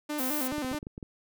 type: tone with vibrato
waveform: sawtooth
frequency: 277.2 Hz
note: C#4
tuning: in tune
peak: -27 dBFS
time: 0.09-0.79 s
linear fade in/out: 10 ms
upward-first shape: square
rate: 4.7 Hz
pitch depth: 130 cents each way
type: noise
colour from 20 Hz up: violet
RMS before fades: -33 dBFS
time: 0.18-0.48 s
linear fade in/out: 10 ms
type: clicks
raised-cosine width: 3 ms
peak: -27 dBFS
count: 9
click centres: 0.524 / 0.582 / 0.647 / 0.715 / 0.746 / 0.829 / 0.869 / 0.979 / 1.028 s
effects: none